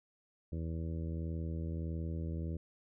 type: harmonic tone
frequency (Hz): 81.6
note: E2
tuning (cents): -17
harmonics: 1 / 2 / 3 / 4 / 5 / 6 / 7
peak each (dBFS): -37 / -41 / -48 / -47 / -53 / -53 / -56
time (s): 0.52-2.57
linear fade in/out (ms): 5
effects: none